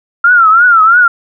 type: tone with vibrato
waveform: sine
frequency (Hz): 1370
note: F6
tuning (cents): -34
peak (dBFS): -3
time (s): 0.24-1.08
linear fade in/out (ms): 5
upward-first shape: triangle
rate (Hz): 3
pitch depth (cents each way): 150
effects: none